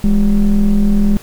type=ring-modulated tone; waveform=triangle; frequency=92.1 Hz; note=F#2; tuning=7 cents flat; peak=-3 dBFS; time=0.04-1.17 s; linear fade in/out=0 ms; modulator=113 Hz; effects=pink hiss -38 dBFS RMS until 1.22 s